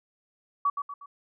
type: tone with echo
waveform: sine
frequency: 1137 Hz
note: C#6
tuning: 44 cents sharp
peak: -21 dBFS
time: 0.65-0.7 s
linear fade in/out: 5 ms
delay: 120 ms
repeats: 3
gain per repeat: -7 dB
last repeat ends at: 1.06 s
effects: none